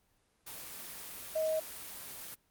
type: tone in noise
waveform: sine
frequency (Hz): 631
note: D#5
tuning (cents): +24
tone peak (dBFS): -29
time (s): 1.35-1.6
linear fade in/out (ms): 10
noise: white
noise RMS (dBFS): -45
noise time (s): 0.46-2.35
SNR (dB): +13
effects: pink hiss -73 dBFS RMS until 2.5 s + Opus 24 kbps

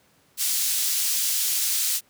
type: high-pass noise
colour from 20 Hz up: pink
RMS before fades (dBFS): -24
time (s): 0.37-2.01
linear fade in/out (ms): 50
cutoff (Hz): 5100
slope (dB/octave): 12
effects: pink hiss -61 dBFS RMS until 2.09 s + high-pass 100 Hz 12 dB/octave

